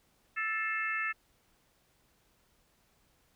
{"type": "harmonic tone with a mistuned harmonic", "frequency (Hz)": 440, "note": "A4", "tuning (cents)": 0, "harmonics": [3, 4, 5, 6], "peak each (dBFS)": [-37, -34, -37, -38], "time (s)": [0.36, 1.13], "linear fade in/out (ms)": 20, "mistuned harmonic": 5, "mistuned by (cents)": -46, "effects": ["pink hiss -70 dBFS RMS until 3.35 s"]}